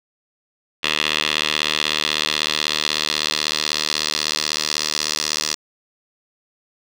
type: tone with band-pass filter sweep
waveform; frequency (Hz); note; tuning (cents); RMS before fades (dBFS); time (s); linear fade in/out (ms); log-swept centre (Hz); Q
10% pulse; 76.2; D#2; -36; -22; 0.83-5.55; 10; 3100 to 5300; 2.3
effects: none